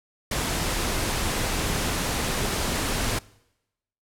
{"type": "noise", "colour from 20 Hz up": "pink", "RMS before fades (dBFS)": -26, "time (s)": [0.31, 3.19], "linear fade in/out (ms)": 5, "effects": ["noise-tail reverb RT60 0.9 s tail -23 dB re dry", "low-pass 12000 Hz 12 dB/octave"]}